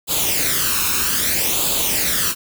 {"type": "noise with flanger", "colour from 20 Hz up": "white", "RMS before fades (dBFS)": -19, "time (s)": [0.07, 2.35], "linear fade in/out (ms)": 50, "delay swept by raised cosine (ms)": [0.26, 0.77], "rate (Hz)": 0.62, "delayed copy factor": 0.65, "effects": []}